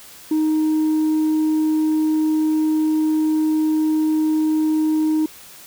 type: tone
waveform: sine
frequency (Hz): 311.3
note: D#4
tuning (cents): +1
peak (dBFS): -13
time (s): 0.31-5.26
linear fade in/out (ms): 5
effects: tanh soft clip ceiling -14 dBFS + white hiss -42 dBFS RMS until 5.66 s